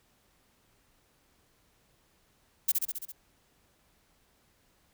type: noise with echo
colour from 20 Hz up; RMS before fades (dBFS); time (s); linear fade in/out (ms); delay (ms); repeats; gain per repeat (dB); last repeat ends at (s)
violet; -24; 2.68-2.72; 10; 67; 6; -3; 3.122
effects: pink hiss -68 dBFS RMS until 4.93 s